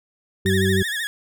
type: harmonic tone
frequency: 95.3 Hz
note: G2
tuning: 48 cents flat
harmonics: 1 / 2 / 4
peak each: -21 / -21 / -21 dBFS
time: 0.45-0.83 s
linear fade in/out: 10 ms
type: tone with vibrato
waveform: 30% pulse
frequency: 1760 Hz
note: A6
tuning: in tune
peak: -21 dBFS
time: 0.46-1.07 s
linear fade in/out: 0 ms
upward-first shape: sine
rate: 13 Hz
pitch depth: 110 cents each way
effects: none